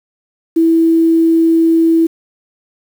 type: tone with quantisation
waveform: sine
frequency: 328.3 Hz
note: E4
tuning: 7 cents flat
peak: -7 dBFS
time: 0.56-2.07 s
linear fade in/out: 10 ms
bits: 6
effects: none